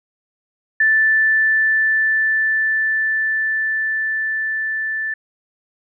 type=tone with level ramp; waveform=sine; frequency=1760 Hz; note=A6; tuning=in tune; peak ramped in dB=-11 to -20 dBFS; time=0.8-5.14 s; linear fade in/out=5 ms; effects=none